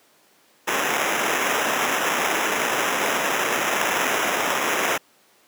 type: noise with sample-and-hold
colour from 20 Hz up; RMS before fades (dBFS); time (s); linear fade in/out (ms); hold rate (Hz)
white; -22; 0.67-4.98; 10; 4410
effects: pink hiss -57 dBFS RMS until 5.47 s + high-pass 300 Hz 12 dB/octave